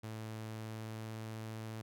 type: tone with pitch glide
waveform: sawtooth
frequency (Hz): 110 to 110.7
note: A2 to A2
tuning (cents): 0 to +11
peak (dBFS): -38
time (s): 0.03-1.82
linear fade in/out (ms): 10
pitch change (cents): +11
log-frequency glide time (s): 0.5-1.39
effects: none